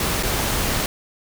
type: noise with dropouts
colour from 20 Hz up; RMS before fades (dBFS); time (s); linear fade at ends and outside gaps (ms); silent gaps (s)
pink; -22; 0-0.86; 2; 0.228-0.232
effects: none